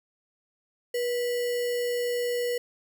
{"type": "tone with sample-and-hold", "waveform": "sine", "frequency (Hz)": 484.2, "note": "B4", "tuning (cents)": -34, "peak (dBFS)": -25, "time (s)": [0.94, 2.58], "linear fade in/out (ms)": 5, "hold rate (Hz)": 2450, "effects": []}